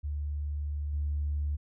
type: tone with level steps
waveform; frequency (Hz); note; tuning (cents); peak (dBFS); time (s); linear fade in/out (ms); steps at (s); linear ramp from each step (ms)
sine; 73.4; D2; 0; -30 / -27; 0.03-1.57; 20; 0.93; 5
effects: tanh soft clip ceiling -23 dBFS